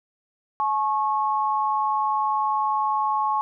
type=tone pair together; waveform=sine; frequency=855 / 1095 Hz; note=A5 / C#6; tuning=-50 / -22 cents; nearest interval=major third; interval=428 cents; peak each=-23 dBFS; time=0.6-3.41 s; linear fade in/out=0 ms; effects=none